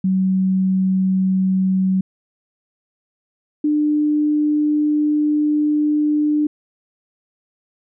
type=tone pair in turn; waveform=sine; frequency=188.6 / 299.4 Hz; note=F#3 / D4; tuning=+33 / +33 cents; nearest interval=minor sixth; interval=800 cents; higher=second; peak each=-14 dBFS; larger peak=neither; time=0.04-2.01 / 3.64-6.47 s; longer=second; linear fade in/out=5 ms; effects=none